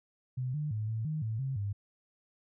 sine tone with pitch steps, 127.3 / 150.2 / 107.7 / 111.4 / 155 / 110.6 / 134.2 / 101.1 Hz, C3 / D3 / A2 / A2 / D#3 / A2 / C3 / G#2, -47 / +39 / -37 / +22 / -6 / +9 / +44 / -46 cents, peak -31 dBFS, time 0.37-1.73 s, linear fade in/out 10 ms, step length 170 ms, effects none

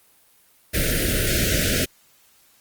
pink band-stop noise, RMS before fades -21 dBFS, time 0.73-1.86 s, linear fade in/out 20 ms, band 650 to 1400 Hz, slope 96 dB/octave, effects white hiss -57 dBFS RMS until 2.6 s + Opus 32 kbps

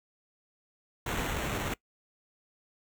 pink noise with sample-and-hold, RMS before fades -33 dBFS, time 1.06-1.74 s, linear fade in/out 5 ms, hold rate 4900 Hz, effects noise-tail reverb RT60 0.1 s tail -22 dB re dry

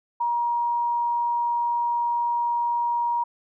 sine tone, 949 Hz, A#5, 31 cents sharp, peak -21 dBFS, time 0.2-3.24 s, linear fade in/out 10 ms, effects none

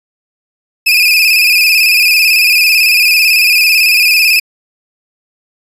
30% pulse tone with vibrato, 2512 Hz, D#7, 16 cents sharp, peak -3 dBFS, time 0.86-4.4 s, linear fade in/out 10 ms, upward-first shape square, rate 18 Hz, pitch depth 57 cents each way, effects resampled to 32000 Hz

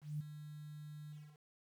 sine tone with ADSR envelope, 150 Hz, D3, 37 cents sharp, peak -36 dBFS, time 0.01-1.39 s, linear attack 190 ms, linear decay 10 ms, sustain -11 dB, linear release 270 ms, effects 11-bit

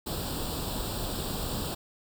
pink noise with comb filter, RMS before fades -33 dBFS, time 0.06-1.75 s, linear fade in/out 10 ms, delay 0.24 ms, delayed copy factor +0.8, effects none

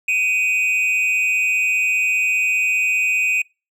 triangle tone with amplitude modulation, 2500 Hz, D#7, 8 cents sharp, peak -11 dBFS, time 0.08-3.42 s, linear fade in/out 5 ms, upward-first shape sine, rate 215 Hz, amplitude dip 75%, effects noise-tail reverb RT60 0.3 s tail -26 dB re dry

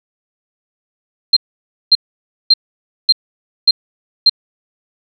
sine tone bursts, 4172 Hz, C8, 6 cents flat, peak -4 dBFS, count 6, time 1.33-4.296 s, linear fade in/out 5 ms, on 36 ms, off 550 ms, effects none

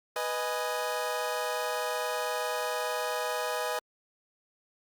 25% pulse chord, G# minor, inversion first, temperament equal, 493.9 / 622.3 / 830.6 Hz, B4 / D#5 / G#5, 0 / 0 / 0 cents, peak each -30 / -30 / -32 dBFS, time 0.16-3.79 s, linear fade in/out 2 ms, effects Opus 48 kbps

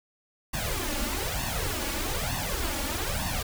pink noise with flanger, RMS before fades -30 dBFS, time 0.53-3.43 s, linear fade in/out 10 ms, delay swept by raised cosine 1.1 to 3.6 ms, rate 1.1 Hz, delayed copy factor +0.85, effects none

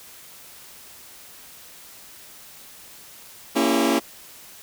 sawtooth chord, A# diminished seventh, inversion none, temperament just, 233.1 / 279.7 / 335.6 / 402.8 Hz, A#3 / C#4 / E4 / G4, 0 / +16 / +31 / +47 cents, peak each -20 / -18 / -19 / -23 dBFS, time 3.55-4 s, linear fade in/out 20 ms, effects white hiss -45 dBFS RMS until 4.62 s

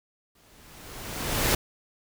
pink noise with exponential growth, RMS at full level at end -21 dBFS, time 0.35-1.55 s, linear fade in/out 5 ms, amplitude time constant 260 ms, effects none

